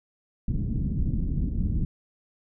pink low-pass noise, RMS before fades -26 dBFS, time 0.48-1.85 s, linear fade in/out 5 ms, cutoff 230 Hz, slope 24 dB/octave, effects none

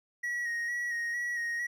triangle tone with vibrato, 1900 Hz, A#6, 33 cents sharp, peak -29 dBFS, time 0.23-1.67 s, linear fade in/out 10 ms, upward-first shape square, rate 2.2 Hz, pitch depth 25 cents each way, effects none

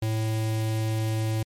square tone with notch filter, 110.2 Hz, A2, 3 cents sharp, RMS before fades -26 dBFS, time 0.02-1.43 s, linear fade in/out 5 ms, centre 1300 Hz, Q 1.6, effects MP3 64 kbps

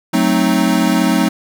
square chord, F# diminished seventh, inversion none, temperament equal, 185 / 220 / 261.6 / 311.1 Hz, F#3 / A3 / C4 / Eb4, 0 / 0 / 0 / 0 cents, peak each -18 dBFS, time 0.13-1.29 s, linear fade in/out 10 ms, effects none

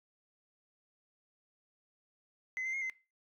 sine tone with pitch steps, 2041 / 2079 / 2145 / 2063 Hz, C7 / C7 / C7 / C7, -44 / -12 / +42 / -25 cents, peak -32 dBFS, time 2.57-2.898 s, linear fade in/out 0 ms, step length 82 ms, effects noise-tail reverb RT60 0.3 s tail -21 dB re dry + tanh soft clip ceiling -32 dBFS

